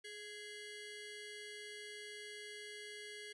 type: ring-modulated tone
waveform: 20% pulse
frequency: 1244.5 Hz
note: D#6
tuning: in tune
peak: -40 dBFS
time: 0.04-3.33 s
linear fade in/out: 10 ms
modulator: 825 Hz
effects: resampled to 24000 Hz